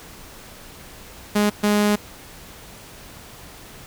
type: tone bursts at uneven times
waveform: sawtooth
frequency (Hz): 207.7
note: G#3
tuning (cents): 0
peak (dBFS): -12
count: 2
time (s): 1.35-1.5 / 1.63-1.96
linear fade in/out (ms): 10
effects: pink hiss -42 dBFS RMS until 3.86 s